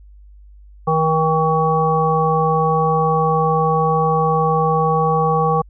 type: harmonic tone with a mistuned harmonic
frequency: 158.9 Hz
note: D#3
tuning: 37 cents sharp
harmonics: 1 / 3 / 5 / 7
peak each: -19 / -19 / -19 / -19 dBFS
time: 0.87-5.62 s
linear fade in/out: 10 ms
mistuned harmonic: 7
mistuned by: +20 cents
effects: added 50 Hz sine -40 dBFS peak until 5.69 s